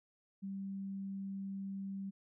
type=tone; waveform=sine; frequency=195.2 Hz; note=G3; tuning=7 cents flat; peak=-39 dBFS; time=0.42-2.11 s; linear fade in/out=20 ms; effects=none